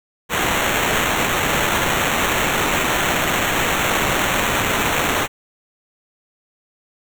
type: noise with sample-and-hold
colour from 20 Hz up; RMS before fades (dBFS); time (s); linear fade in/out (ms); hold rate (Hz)
blue; -19; 0.29-5.28; 50; 4900
effects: none